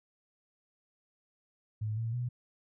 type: tone with pitch steps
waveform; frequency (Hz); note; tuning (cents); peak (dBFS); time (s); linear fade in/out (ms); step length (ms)
sine; 107.7 / 114 / 122.5; A2 / A#2 / B2; -37 / -38 / -14; -31; 1.81-2.29; 10; 160
effects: none